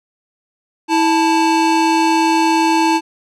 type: tone pair together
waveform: square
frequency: 325.7 / 880 Hz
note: E4 / A5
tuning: -21 / 0 cents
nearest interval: octave + perfect fourth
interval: 1721 cents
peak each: -15 dBFS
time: 0.88-3.01 s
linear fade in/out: 50 ms
effects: low-pass 7000 Hz 12 dB/octave